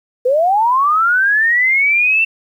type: linear sweep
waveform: sine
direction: up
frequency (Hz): 479.8 to 2699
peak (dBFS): -10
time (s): 0.25-2.25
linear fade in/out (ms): 10
effects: 8-bit